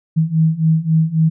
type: beating tone pair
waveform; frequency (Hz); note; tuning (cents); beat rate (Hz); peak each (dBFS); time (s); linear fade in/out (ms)
sine; 158.2 / 161.9; D#3 / E3; +29 / -31; 3.7; -16 / -14; 0.16-1.3; 20
effects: none